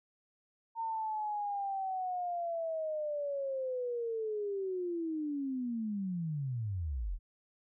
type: linear sweep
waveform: sine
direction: down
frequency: 916 to 34.54 Hz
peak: -33 dBFS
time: 0.75-7.19 s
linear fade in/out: 50 ms
effects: none